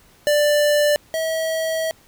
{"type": "tone pair in turn", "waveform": "square", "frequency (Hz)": [590, 644.3], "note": ["D5", "E5"], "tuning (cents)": [8, -40], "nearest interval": "major second", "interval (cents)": 152, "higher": "second", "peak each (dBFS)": [-15, -21], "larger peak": "first", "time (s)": [[0.27, 0.96], [1.14, 1.91]], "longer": "second", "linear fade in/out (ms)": 0, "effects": ["pink hiss -53 dBFS RMS until 2.07 s"]}